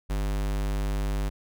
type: tone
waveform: square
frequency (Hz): 50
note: G1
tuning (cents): +35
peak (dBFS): -26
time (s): 0.09-1.3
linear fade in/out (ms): 20
effects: none